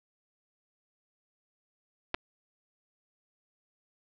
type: clicks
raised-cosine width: 0.3 ms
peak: -14 dBFS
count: 2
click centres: 2.143 / 2.146 s
effects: low-pass 4000 Hz 12 dB/octave